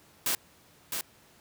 white noise with echo, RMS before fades -28 dBFS, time 0.26-0.35 s, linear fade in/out 2 ms, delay 660 ms, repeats 1, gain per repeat -5 dB, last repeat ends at 1.01 s, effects pink hiss -59 dBFS RMS until 1.4 s + high-pass 80 Hz 12 dB/octave

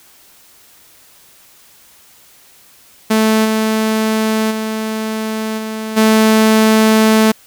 sawtooth tone with level steps, 219 Hz, A3, 8 cents flat, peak -6 / -9 / -14 / -17 / -4 dBFS, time 3.1-7.32 s, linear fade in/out 10 ms, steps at 3.44 / 4.5 / 5.57 / 5.96 s, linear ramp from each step 20 ms, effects white hiss -46 dBFS RMS until 7.46 s

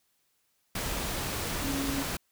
sine tone in noise, 275.5 Hz, C#4, 11 cents flat, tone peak -31 dBFS, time 1.64-2.03 s, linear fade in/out 5 ms, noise pink, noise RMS -33 dBFS, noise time 0.75-2.17 s, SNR -1 dB, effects white hiss -73 dBFS RMS until 2.31 s

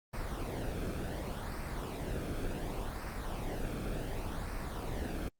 brown noise with flanger, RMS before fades -37 dBFS, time 0.13-5.29 s, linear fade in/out 10 ms, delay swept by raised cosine 0.29 to 1.05 ms, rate 0.68 Hz, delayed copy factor -0.55, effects Opus 32 kbps

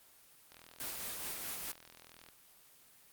click train, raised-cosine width 0.2 ms, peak -36 dBFS, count 74, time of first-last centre 0.52-2.288 s, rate 41.3 Hz
white noise with tremolo, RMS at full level -40 dBFS, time 0.8-1.72 s, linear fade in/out 2 ms, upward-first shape sine, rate 4.7 Hz, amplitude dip 30%
effects white hiss -62 dBFS RMS until 3.12 s + Opus 24 kbps

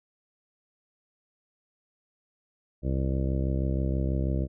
harmonic tone, 66.2 Hz, C2, 21 cents sharp, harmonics 1 / 2 / 3 / 4 / 5 / 6 / 7 / 8 / 9, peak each -27 / -30 / -34 / -38 / -36 / -44 / -42 / -43 / -41 dBFS, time 2.82-4.48 s, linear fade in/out 50 ms, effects none

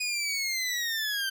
20% pulse linear sweep, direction down, 2489 to 1547 Hz, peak -23 dBFS, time 0-1.3 s, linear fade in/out 10 ms, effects none

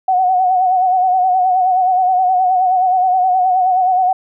sine tone with vibrato, 740 Hz, F#5, in tune, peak -10 dBFS, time 0.08-4.13 s, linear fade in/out 5 ms, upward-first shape sine, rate 9.5 Hz, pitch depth 50 cents each way, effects none

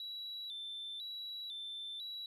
sine tone with vibrato, 3724 Hz, A#7, 2 cents flat, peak -40 dBFS, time 0-2.26 s, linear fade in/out 2 ms, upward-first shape square, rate 1 Hz, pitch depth 84 cents each way, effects tanh soft clip ceiling -39 dBFS

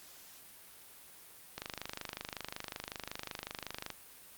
click train, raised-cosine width 0.2 ms, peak -21 dBFS, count 60, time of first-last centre 1.58-3.903 s, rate 25.4 Hz, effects white hiss -55 dBFS RMS until 4.37 s + Opus 48 kbps

